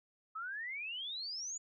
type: exponential sweep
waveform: sine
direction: up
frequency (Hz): 1262 to 7040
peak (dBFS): -39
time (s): 0.35-1.58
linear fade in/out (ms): 10
effects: none